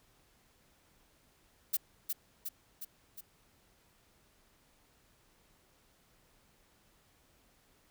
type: noise with echo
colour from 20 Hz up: violet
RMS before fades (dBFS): -30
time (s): 1.73-1.77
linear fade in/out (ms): 10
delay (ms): 360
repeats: 4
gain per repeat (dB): -4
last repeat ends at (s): 3.21
effects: pink hiss -68 dBFS RMS until 7.9 s